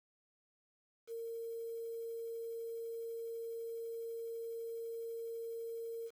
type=tone with quantisation; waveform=sine; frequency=459.5 Hz; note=A#4; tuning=25 cents flat; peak=-40 dBFS; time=1.07-6.11 s; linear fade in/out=50 ms; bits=10; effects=none